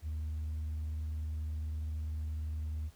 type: tone with vibrato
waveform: sine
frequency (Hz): 77.4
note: D#2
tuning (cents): -9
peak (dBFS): -32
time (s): 0.02-2.91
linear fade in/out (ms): 50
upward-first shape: sine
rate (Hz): 20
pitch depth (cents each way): 75
effects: tanh soft clip ceiling -33 dBFS + pink hiss -64 dBFS RMS until 2.95 s